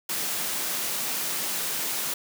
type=high-pass noise; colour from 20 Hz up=white; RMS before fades=-29 dBFS; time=0.09-2.14 s; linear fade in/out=5 ms; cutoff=130 Hz; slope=48 dB/octave; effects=none